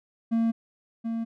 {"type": "tone with echo", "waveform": "triangle", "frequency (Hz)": 228.1, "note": "A#3", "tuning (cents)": -37, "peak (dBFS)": -19, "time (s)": [0.31, 0.52], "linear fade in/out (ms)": 20, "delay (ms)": 730, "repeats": 1, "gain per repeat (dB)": -6, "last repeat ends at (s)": 1.25, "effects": []}